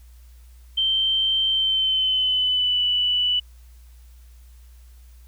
sine tone with pitch glide, 3124 to 2967 Hz, G7 to F#7, -7 to +4 cents, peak -18 dBFS, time 0.77-3.4 s, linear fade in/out 10 ms, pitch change -89 cents, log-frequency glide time 1.49-2.83 s, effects added 60 Hz sine -44 dBFS peak until 5.27 s + white hiss -60 dBFS RMS until 5.27 s

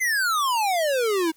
square exponential sweep, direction down, 2100 to 311.2 Hz, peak -21 dBFS, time 0-1.32 s, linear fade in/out 20 ms, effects white hiss -60 dBFS RMS until 1.36 s

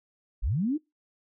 sine linear sweep, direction up, 30.87 to 322.1 Hz, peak -24 dBFS, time 0.42-0.78 s, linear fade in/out 20 ms, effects noise-tail reverb RT60 0.2 s tail -24 dB re dry

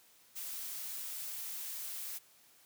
blue noise, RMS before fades -42 dBFS, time 0.35-2.19 s, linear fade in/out 20 ms, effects white hiss -64 dBFS RMS until 2.65 s + high-pass 80 Hz 12 dB/octave

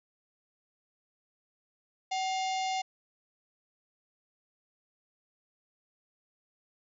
harmonic tone with a mistuned harmonic, 707 Hz, F5, 21 cents sharp, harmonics 1 / 3 / 4 / 5 / 6 / 7 / 8 / 9 / 10, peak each -30 / -40 / -42 / -44 / -46 / -47 / -48 / -49 / -50 dBFS, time 2.11-2.82 s, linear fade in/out 10 ms, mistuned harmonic 1, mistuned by +120 cents, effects none

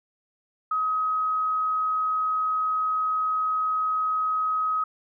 sine tone, 1267 Hz, D#6, 31 cents sharp, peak -22 dBFS, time 0.71-4.84 s, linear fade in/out 5 ms, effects none

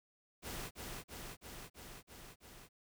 pink noise with echo, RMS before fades -44 dBFS, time 0.42-0.71 s, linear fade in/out 50 ms, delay 330 ms, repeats 6, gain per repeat -2 dB, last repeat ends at 2.69 s, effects none

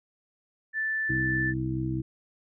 sine tone, 1760 Hz, A6, in tune, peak -26 dBFS, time 0.73-1.54 s, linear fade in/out 50 ms
harmonic tone, 64.7 Hz, C2, 19 cents flat, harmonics 1 / 2 / 3 / 4 / 5, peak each -38 / -30 / -38 / -40 / -31 dBFS, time 1.09-2.02 s, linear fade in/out 10 ms
effects none

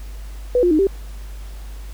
sine tone with pitch steps, 493.5 / 353.6 / 308.5 / 390.5 Hz, B4 / F4 / D#4 / G4, -1 / +22 / -15 / -7 cents, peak -12 dBFS, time 0.55-0.87 s, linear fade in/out 2 ms, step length 80 ms, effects added 50 Hz sine -30 dBFS peak until 1.93 s + pink hiss -46 dBFS RMS until 1.93 s

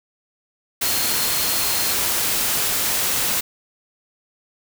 sine tone in noise, 4246 Hz, C8, 25 cents sharp, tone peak -29 dBFS, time 0.85-1.94 s, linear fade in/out 10 ms, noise white, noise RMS -21 dBFS, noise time 0.81-3.41 s, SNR -11 dB, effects none

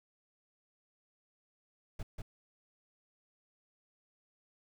brown noise with echo, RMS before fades -39 dBFS, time 1.99-2.03 s, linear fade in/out 5 ms, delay 190 ms, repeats 1, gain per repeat -2 dB, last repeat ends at 2.22 s, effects none

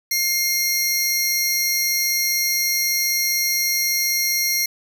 20% pulse tone pair together, 2123 / 5668 Hz, C7 / F8, +25 / +25 cents, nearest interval octave + perfect fourth, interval 1700 cents, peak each -16 / -16 dBFS, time 0.11-4.66 s, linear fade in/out 5 ms, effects none

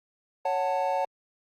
triangle chord, F# minor, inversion second, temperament just, 555 / 740 / 888 Hz, C#5 / F#5 / A5, +2 / 0 / +16 cents, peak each -27 dBFS, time 0.45-1.05 s, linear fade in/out 5 ms, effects Opus 48 kbps

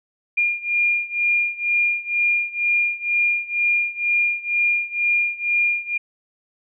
sine beating tone pair, 2411 / 2413.1 Hz, D7 / D7, +45 / +46 cents, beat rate 2.1 Hz, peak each -20 / -22 dBFS, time 0.37-5.98 s, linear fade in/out 10 ms, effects none

